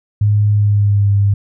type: tone with pitch glide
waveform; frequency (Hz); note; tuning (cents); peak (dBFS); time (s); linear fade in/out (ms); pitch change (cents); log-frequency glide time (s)
sine; 104.2 to 100.65; G#2 to G2; +6 to +46; -9; 0.21-1.34; 5; -60; 0.51-1.11
effects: none